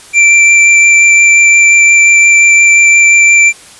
square tone with vibrato, 2349 Hz, D7, in tune, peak -3 dBFS, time 0.13-3.53 s, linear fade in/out 50 ms, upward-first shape sine, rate 5.7 Hz, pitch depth 8 cents each way, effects white hiss -35 dBFS RMS until 3.79 s + resampled to 24000 Hz

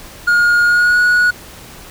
triangle tone with pitch glide, 1428 to 1459.7 Hz, F6 to F#6, +38 to -24 cents, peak -7 dBFS, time 0.27-1.31 s, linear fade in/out 10 ms, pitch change +38 cents, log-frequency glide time 0.65-0.99 s, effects pink hiss -36 dBFS RMS until 1.9 s

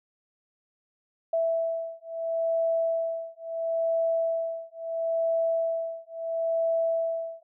sine beating tone pair, 659.3 / 660.04 Hz, E5 / E5, 0 / +2 cents, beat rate 0.74 Hz, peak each -28 dBFS, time 1.33-7.43 s, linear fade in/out 5 ms, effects none

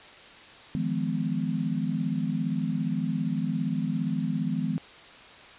sine chord, F half-diminished seventh, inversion third, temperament just, 157.15 / 174.61 / 209.5 / 251.4 Hz, Eb3 / F3 / Ab3 / Cb4, +18 / 0 / +15 / +31 cents, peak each -31 dBFS, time 0.75-4.78 s, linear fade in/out 0 ms, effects white hiss -48 dBFS RMS until 5.58 s + resampled to 8000 Hz

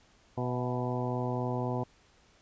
harmonic tone with a mistuned harmonic, 123.8 Hz, B2, 5 cents sharp, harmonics 1 / 2 / 3 / 4 / 5 / 6 / 7 / 8, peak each -33 / -36 / -38 / -39 / -40 / -41 / -41 / -42 dBFS, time 0.37-1.84 s, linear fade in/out 10 ms, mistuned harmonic 5, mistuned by +55 cents, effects pink hiss -63 dBFS RMS until 2.41 s + resampled to 16000 Hz

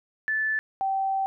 sine tone pair in turn, 1747 / 774.8 Hz, A6 / G5, -13 / -20 cents, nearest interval octave + major second, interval 1407 cents, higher first, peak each -23 dBFS, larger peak neither, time 0.28-0.59 / 0.81-1.26 s, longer second, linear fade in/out 0 ms, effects none

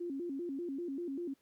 sine tone with vibrato, 308.4 Hz, D#4, 15 cents flat, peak -36 dBFS, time 0-1.34 s, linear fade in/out 10 ms, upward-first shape square, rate 5.1 Hz, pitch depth 210 cents each way, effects pink hiss -74 dBFS RMS until 1.41 s + high-pass 100 Hz 12 dB/octave

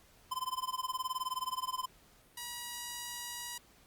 square tone with tremolo, 1026 Hz, C6, 34 cents flat, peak -32 dBFS, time 0.31-1.86 s, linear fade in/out 10 ms, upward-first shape sine, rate 19 Hz, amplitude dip 95%
5% pulse tone, 962 Hz, B5, 46 cents flat, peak -28 dBFS, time 2.37-3.58 s, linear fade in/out 5 ms
effects pink hiss -63 dBFS RMS until 3.86 s + Opus 48 kbps

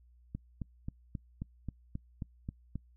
click train, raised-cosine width 5 ms, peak -25 dBFS, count 10, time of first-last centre 0.35-2.756 s, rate 3.74 Hz, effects noise-tail reverb RT60 0.1 s tail -25 dB re dry + added 60 Hz sine -59 dBFS peak until 2.96 s

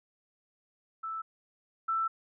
sine tone pair in turn, 1318.5 / 1329.2 Hz, E6 / E6, 0 / +14 cents, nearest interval unison, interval 14 cents, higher second, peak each -34 / -27 dBFS, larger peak second, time 1.03-1.22 / 1.88-2.08 s, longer second, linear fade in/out 10 ms, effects none

